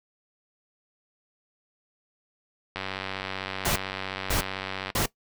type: click train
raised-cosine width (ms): 0.3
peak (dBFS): -15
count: 206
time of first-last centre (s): 2.76-4.902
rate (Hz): 95.7
type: noise bursts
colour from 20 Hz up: pink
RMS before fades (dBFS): -25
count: 3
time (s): 3.65-5.06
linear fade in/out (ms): 5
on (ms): 110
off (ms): 540
effects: noise-tail reverb RT60 0.1 s tail -18 dB re dry